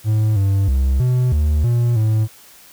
triangle tone with pitch steps, 108.2 / 98.1 / 66.2 / 125.6 / 74.9 / 119.4 / 109.2 Hz, A2 / G2 / C2 / B2 / D2 / A#2 / A2, -29 / +2 / +21 / +30 / +35 / +42 / -13 cents, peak -11 dBFS, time 0.04-2.28 s, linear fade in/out 50 ms, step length 320 ms, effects white hiss -45 dBFS RMS until 2.72 s

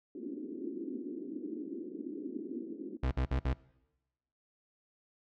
pink band-pass noise, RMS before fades -41 dBFS, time 0.15-2.97 s, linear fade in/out 5 ms, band 250 to 360 Hz, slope 48 dB/octave
35% pulse tone bursts, 64.7 Hz, C2, 19 cents flat, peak -27 dBFS, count 4, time 3.03-3.533 s, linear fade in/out 5 ms, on 83 ms, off 57 ms
effects noise-tail reverb RT60 1.0 s tail -22 dB re dry + low-pass 3000 Hz 12 dB/octave

